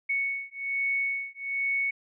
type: beating tone pair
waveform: sine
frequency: 2217 / 2218.2 Hz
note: C#7 / C#7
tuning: 0 / +1 cents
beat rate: 1.2 Hz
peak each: -30 dBFS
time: 0.09-1.91 s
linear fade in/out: 10 ms
effects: none